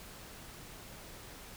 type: silence
effects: pink hiss -50 dBFS RMS until 1.56 s